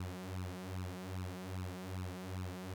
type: tone with flanger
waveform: sawtooth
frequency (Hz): 92.3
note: F#2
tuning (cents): -4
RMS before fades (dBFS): -43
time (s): 0-2.74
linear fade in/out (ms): 5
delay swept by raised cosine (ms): 0.74 to 5.24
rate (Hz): 2.5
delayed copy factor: +0.95
effects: none